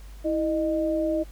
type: tone pair together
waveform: sine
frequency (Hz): 325.8 / 615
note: E4 / D#5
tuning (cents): -20 / -20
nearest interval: major seventh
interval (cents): 1100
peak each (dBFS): -25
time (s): 0.24-1.24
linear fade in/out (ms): 20
effects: added 50 Hz sine -40 dBFS peak until 1.31 s + pink hiss -54 dBFS RMS until 1.31 s